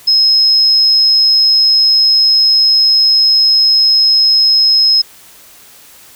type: tone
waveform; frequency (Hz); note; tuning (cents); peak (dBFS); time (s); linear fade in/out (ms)
sine; 5140; E8; -45; -6; 0.07-5.02; 10
effects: white hiss -40 dBFS RMS until 6.15 s